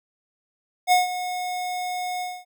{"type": "tone with ADSR envelope", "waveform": "square", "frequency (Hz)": 726, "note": "F#5", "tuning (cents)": -33, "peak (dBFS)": -14, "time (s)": [0.87, 2.45], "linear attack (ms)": 49, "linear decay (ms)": 150, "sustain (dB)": -13, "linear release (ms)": 240, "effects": []}